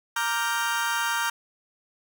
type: chord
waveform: 35% pulse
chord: G minor seventh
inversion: first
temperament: equal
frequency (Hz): 932.3 / 1174.7 / 1396.9 / 1568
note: Bb5 / D6 / F6 / G6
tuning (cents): 0 / 0 / 0 / 0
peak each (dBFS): -27 / -31 / -28 / -28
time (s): 0.16-1.3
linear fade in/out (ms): 5
effects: none